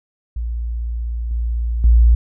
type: tone with level steps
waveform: sine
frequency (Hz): 58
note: A#1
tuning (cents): -8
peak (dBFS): -20 / -17 / -7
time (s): 0.36-2.15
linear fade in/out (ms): 5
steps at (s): 1.31 / 1.84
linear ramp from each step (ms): 2
effects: none